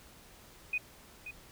sine tone with echo, 2489 Hz, D#7, in tune, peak -29 dBFS, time 0.73-0.78 s, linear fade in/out 5 ms, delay 530 ms, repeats 1, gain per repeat -11 dB, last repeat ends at 1.31 s, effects pink hiss -56 dBFS RMS until 1.51 s

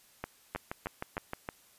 two click trains, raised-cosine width 0.5 ms, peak -20 / -20 dBFS, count 7 / 4, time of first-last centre 0.56-1.489 / 0.24-1.169 s, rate 6.46 / 3.23 Hz, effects white hiss -62 dBFS RMS until 1.78 s + resampled to 32000 Hz

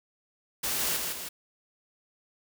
white noise with echo, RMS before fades -30 dBFS, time 0.63-0.97 s, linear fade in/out 10 ms, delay 160 ms, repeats 2, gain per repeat -4 dB, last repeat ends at 1.29 s, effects none

